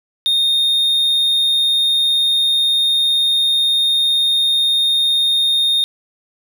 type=tone; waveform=triangle; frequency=3681 Hz; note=A#7; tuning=23 cents flat; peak=-11 dBFS; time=0.26-5.84 s; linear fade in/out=0 ms; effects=none